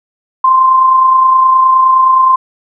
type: tone with amplitude modulation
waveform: sine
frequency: 1044 Hz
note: C6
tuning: 4 cents flat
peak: -3 dBFS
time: 0.44-2.36 s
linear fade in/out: 5 ms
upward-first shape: sine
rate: 29.6 Hz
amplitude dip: 35%
effects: none